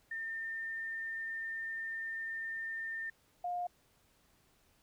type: tone pair in turn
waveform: sine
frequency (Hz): 1807 / 709.7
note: A6 / F5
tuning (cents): +46 / +28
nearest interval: octave + major third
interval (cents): 1618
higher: first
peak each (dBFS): -37 / -34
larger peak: second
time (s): 0.11-3.1 / 3.44-3.67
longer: first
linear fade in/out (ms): 5
effects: pink hiss -70 dBFS RMS until 4.82 s